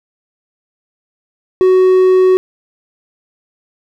triangle tone, 372.1 Hz, F#4, 10 cents sharp, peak -4 dBFS, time 1.61-2.37 s, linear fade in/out 0 ms, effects none

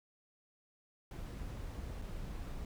brown noise with dropouts, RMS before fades -43 dBFS, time 1.11-2.65 s, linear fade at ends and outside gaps 2 ms, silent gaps 2.017-2.02 s, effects none

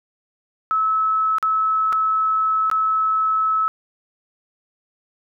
sine tone with dropouts, 1298 Hz, E6, 27 cents flat, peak -16 dBFS, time 0.71-3.68 s, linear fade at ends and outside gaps 0 ms, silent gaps 1.384-1.427 / 1.925-1.929 / 2.7-2.714 s, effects none

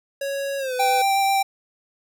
square tone with pitch glide, 554.4 to 502.5 Hz, C#5 to B4, 0 to +30 cents, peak -25 dBFS, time 0.21-1.02 s, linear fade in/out 5 ms, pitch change -170 cents, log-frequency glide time 0.58-0.74 s
square tone with vibrato, 784 Hz, G5, in tune, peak -18 dBFS, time 0.79-1.43 s, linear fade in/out 10 ms, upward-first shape triangle, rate 8.1 Hz, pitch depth 11 cents each way
effects none

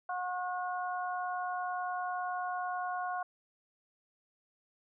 harmonic tone, 362.1 Hz, F#4, 37 cents flat, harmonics 2 / 3 / 4, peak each -35 / -39 / -41 dBFS, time 0.09-3.23 s, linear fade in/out 5 ms, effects none

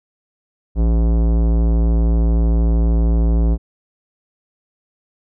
sine tone with tanh clipping, 56.5 Hz, A1, 47 cents sharp, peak -14 dBFS, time 0.75-3.58 s, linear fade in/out 50 ms, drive 18 dB, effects none

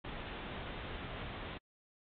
pink low-pass noise, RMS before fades -44 dBFS, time 0.04-1.58 s, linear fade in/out 10 ms, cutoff 3700 Hz, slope 96 dB/octave, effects AAC 32 kbps

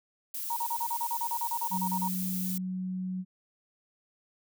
violet noise, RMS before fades -36 dBFS, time 0.34-2.58 s, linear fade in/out 5 ms
sine tone bursts, 940 Hz, A#5, 14 cents sharp, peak -29 dBFS, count 16, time 0.5-2.081 s, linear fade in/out 5 ms, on 66 ms, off 35 ms
sine tone, 185 Hz, F#3, in tune, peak -31 dBFS, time 1.7-3.25 s, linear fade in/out 50 ms
effects none

